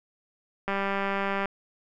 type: click train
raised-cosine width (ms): 0.5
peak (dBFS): -14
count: 154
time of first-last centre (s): 0.68-1.457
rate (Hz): 197
effects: none